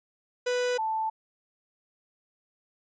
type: tone pair in turn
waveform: 45% pulse / sine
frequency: 494.3 / 880.7 Hz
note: B4 / A5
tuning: +1 / +1 cents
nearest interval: minor seventh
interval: 1000 cents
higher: second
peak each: -25 / -26 dBFS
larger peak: first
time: 0.46-0.78 / 0.78-1.1 s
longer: neither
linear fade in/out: 10 ms
effects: resampled to 16000 Hz